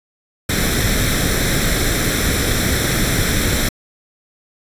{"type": "noise with comb filter", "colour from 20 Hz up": "pink", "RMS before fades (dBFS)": -17, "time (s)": [0.49, 3.69], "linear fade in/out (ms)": 5, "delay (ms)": 0.53, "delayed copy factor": 0.65, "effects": ["resampled to 32000 Hz"]}